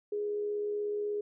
sine tone with amplitude modulation, 415.3 Hz, G#4, in tune, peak -29 dBFS, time 0.12-1.21 s, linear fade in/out 5 ms, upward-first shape sine, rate 76.4 Hz, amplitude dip 30%, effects none

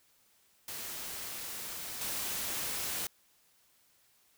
white noise with level steps, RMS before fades -41 / -36 dBFS, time 0.68-3.07 s, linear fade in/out 2 ms, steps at 2.01 s, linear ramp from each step 2 ms, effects white hiss -68 dBFS RMS until 4.37 s

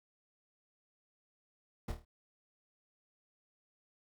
brown noise with echo, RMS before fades -37 dBFS, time 1.88-1.92 s, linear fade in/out 5 ms, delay 26 ms, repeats 5, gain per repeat -6 dB, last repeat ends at 2.05 s, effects none

